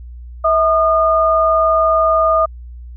sine tone pair together, 646 / 1219.5 Hz, E5 / D#6, -35 / -35 cents, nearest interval major seventh, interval 1100 cents, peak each -13 dBFS, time 0.44-2.46 s, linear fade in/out 10 ms, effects added 60 Hz sine -30 dBFS peak until 2.96 s

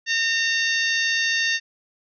harmonic tone with a mistuned harmonic, 914 Hz, A#5, 34 cents flat, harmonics 2 / 3 / 4 / 5 / 6 / 7, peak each -22 / -26 / -28 / -30 / -32 / -33 dBFS, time 0.06-1.6 s, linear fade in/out 50 ms, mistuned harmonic 7, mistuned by -49 cents, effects none

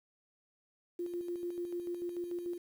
sine tone with tremolo, 349.2 Hz, F4, in tune, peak -34 dBFS, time 0.99-2.58 s, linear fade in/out 5 ms, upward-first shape square, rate 6.8 Hz, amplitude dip 45%, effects 10-bit

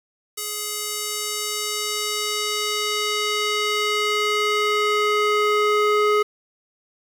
square tone with band-pass filter sweep, 420 Hz, G#4, 19 cents sharp, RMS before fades -22 dBFS, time 0.37-6.23 s, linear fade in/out 10 ms, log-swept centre 11000 to 1100 Hz, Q 0.76, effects 7-bit

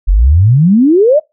sine exponential sweep, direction up, 41.2 to 644 Hz, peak -4 dBFS, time 0.07-1.2 s, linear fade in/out 20 ms, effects noise-tail reverb RT60 0.2 s tail -23 dB re dry

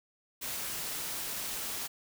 white noise, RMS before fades -37 dBFS, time 0.41-1.88 s, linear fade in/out 20 ms, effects none

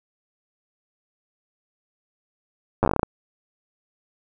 slowing click train, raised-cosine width 1 ms, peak -5 dBFS, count 11, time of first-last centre 2.83-3.032 s, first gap 9 ms, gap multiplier 1.17, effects none

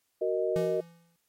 sine chord, D# minor, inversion first, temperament just, 373.4 / 466.7 / 622.3 Hz, F#4 / A#4 / D#5, +16 / +2 / 0 cents, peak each -30 dBFS, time 0.21-0.81 s, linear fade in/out 10 ms
square tone with exponential decay, 168.7 Hz, E3, 40 cents sharp, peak -30 dBFS, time 0.56-1.16 s, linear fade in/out 0 ms, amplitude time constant 130 ms
effects white hiss -75 dBFS RMS until 1.28 s + MP3 64 kbps

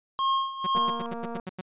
square tone with tremolo, 1075 Hz, C6, 47 cents sharp, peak -22 dBFS, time 0.19-1.06 s, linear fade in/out 0 ms, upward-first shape sine, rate 2.1 Hz, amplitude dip 80%
sawtooth tone bursts, 185 Hz, F#3, in tune, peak -28 dBFS, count 9, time 0.64-1.611 s, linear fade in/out 5 ms, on 27 ms, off 91 ms
click train, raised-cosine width 1 ms, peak -24 dBFS, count 152, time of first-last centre 0.75-1.398 s, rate 233 Hz
effects resampled to 8000 Hz

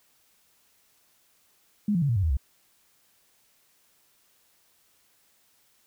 sine tone with pitch steps, 207.7 / 171.65 / 141.86 / 117.24 / 96.9 / 80.08 / 66.18 Hz, G#3 / F3 / C#3 / A#2 / G2 / E2 / C2, 0 / -30 / +40 / +10 / -20 / -50 / +20 cents, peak -21 dBFS, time 1.88-2.37 s, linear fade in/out 5 ms, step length 70 ms, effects white hiss -65 dBFS RMS until 5.86 s

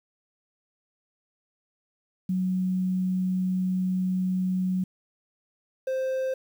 sine / triangle tone pair in turn, 185 / 523.3 Hz, F#3 / C5, 0 / 0 cents, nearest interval octave + tritone, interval 1800 cents, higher second, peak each -23 dBFS, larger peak neither, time 2.29-4.84 / 5.87-6.34 s, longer first, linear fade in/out 5 ms, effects 9-bit

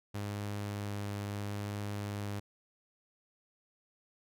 sawtooth tone with vibrato, 102.2 Hz, G#2, 27 cents flat, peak -32 dBFS, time 0.14-2.4 s, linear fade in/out 10 ms, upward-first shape triangle, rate 0.75 Hz, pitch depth 9 cents each way, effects none

